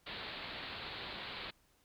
white low-pass noise, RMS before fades -45 dBFS, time 0.06-1.51 s, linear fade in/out 10 ms, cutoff 4400 Hz, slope 96 dB/octave, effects pink hiss -71 dBFS RMS until 1.84 s

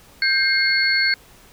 sine tone cluster, 1577 / 2132 / 4397 Hz, G6 / C7 / C#8, +10 / +32 / -15 cents, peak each -20 dBFS, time 0.22-1.14 s, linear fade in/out 2 ms, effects pink hiss -49 dBFS RMS until 1.52 s

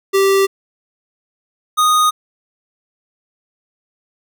square tone pair in turn, 390.5 / 1239.8 Hz, G4 / D#6, -7 / -7 cents, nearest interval octave + minor sixth, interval 2000 cents, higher second, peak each -11 dBFS, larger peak neither, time 0.13-0.47 / 1.77-2.11 s, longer neither, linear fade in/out 20 ms, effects none

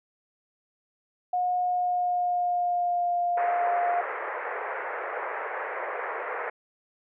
sine tone with pitch glide, 722 to 702.3 Hz, F#5 to F5, -43 to +10 cents, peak -23 dBFS, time 1.33-4.01 s, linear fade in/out 5 ms, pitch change -47 cents, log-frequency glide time 1.57-3.13 s
pink band-pass noise, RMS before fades -33 dBFS, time 3.37-6.5 s, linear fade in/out 5 ms, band 430 to 2100 Hz, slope 48 dB/octave
effects none

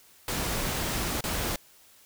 pink noise with dropouts, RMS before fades -30 dBFS, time 0.28-1.56 s, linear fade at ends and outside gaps 2 ms, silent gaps 1.208-1.239 s, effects white hiss -57 dBFS RMS until 2.05 s

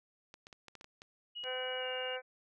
clicks, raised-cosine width 0.2 ms, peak -33 dBFS, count 9, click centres 0.341 / 0.469 / 0.528 / 0.683 / 0.753 / 0.811 / 0.844 / 1.019 / 1.439 s
sine tone with pitch glide, 2900 to 2837 Hz, F#7 to F7, -35 to +27 cents, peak -40 dBFS, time 1.35-2.17 s, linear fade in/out 20 ms, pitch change -38 cents, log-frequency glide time 1.79-1.85 s
harmonic tone, 255.4 Hz, C4, 42 cents flat, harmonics 2 / 3 / 4 / 5 / 6 / 7 / 8 / 9, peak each -39 / -46 / -52 / -54 / -44 / -52 / -54 / -47 dBFS, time 1.43-2.22 s, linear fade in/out 50 ms
effects none

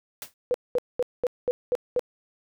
white noise with exponential decay, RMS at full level -33 dBFS, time 0.22-0.34 s, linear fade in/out 1 ms, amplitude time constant 24 ms
sine tone bursts, 493.9 Hz, B4, in tune, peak -20 dBFS, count 7, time 0.51-1.994 s, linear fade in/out 0 ms, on 32 ms, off 210 ms
effects none

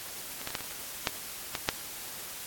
clicks, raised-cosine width 0.2 ms, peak -23 / -16 / -19 / -13 / -21 / -26 / -9 / -13 / -7 dBFS, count 9, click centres 0.415 / 0.474 / 0.505 / 0.552 / 0.607 / 0.71 / 1.072 / 1.552 / 1.689 s, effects white hiss -41 dBFS RMS until 2.46 s + AAC 64 kbps

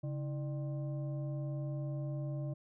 sine tone with frequency modulation, 139.6 Hz, C#3, 13 cents sharp, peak -35 dBFS, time 0.03-2.54 s, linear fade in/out 10 ms, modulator 460 Hz, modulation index 0.54, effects none

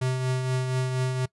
square tone with tremolo, 128.8 Hz, C3, 27 cents flat, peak -23 dBFS, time 0.01-1.26 s, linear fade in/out 10 ms, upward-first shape triangle, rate 4.2 Hz, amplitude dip 45%, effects noise-tail reverb RT60 0.1 s tail -21 dB re dry + resampled to 24000 Hz

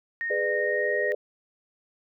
sine tone with pitch glide, 1852 to 1870.3 Hz, A#6 to A#6, -12 to +5 cents, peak -27 dBFS, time 0.21-1.12 s, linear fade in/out 0 ms, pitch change +17 cents, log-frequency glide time 0.58-0.95 s
sine chord, G# diminished, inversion none, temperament just, 415.3 / 498.4 / 598 Hz, G#4 / B4 / D5, 0 / +16 / +31 cents, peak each -29 / -29 / -29 dBFS, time 0.3-1.15 s, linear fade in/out 5 ms
effects none

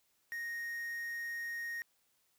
triangle tone with quantisation, 1864.7 Hz, A#6, in tune, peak -36 dBFS, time 0.32-1.82 s, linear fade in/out 0 ms, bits 9, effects white hiss -75 dBFS RMS until 2.38 s

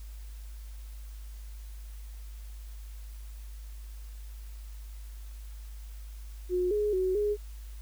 sine tone with pitch steps, 361.4 / 418.3 / 373 / 415.8 Hz, F#4 / G#4 / F#4 / G#4, -41 / +12 / +14 / +2 cents, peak -25 dBFS, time 6.49-7.37 s, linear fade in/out 50 ms, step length 220 ms, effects added 52 Hz sine -40 dBFS peak until 7.81 s + white hiss -58 dBFS RMS until 7.81 s

